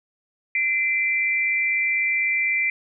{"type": "tone pair together", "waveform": "sine", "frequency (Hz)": [2052, 2352], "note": ["C7", "D7"], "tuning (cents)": [-34, 2], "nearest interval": "major second", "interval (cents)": 236, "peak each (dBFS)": -22, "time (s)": [0.55, 2.7], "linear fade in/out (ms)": 2, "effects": []}